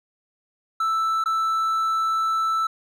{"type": "tone with dropouts", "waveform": "triangle", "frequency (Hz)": 1321, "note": "E6", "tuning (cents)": 3, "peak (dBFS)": -18, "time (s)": [0.8, 2.67], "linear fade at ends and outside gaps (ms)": 5, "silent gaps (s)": [1.24, 1.258], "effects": []}